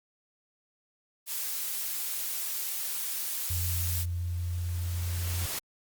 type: noise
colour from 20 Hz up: blue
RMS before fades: -33 dBFS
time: 1.26-4.06 s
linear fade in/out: 50 ms
type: noise with exponential growth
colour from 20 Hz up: white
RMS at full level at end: -33 dBFS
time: 3.1-5.59 s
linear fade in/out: 5 ms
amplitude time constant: 540 ms
type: tone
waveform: sine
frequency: 87.31 Hz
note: F2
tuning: in tune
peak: -29 dBFS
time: 3.5-5.46 s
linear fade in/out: 5 ms
effects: Opus 48 kbps